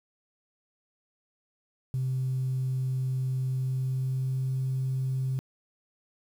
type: tone with pitch glide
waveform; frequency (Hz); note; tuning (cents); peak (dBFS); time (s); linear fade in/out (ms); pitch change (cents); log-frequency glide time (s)
sine; 130 to 131.28; C3 to C3; -11 to +6; -25; 1.94-5.39; 0; +17; 3.51-4.54
effects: tanh soft clip ceiling -22 dBFS + 9-bit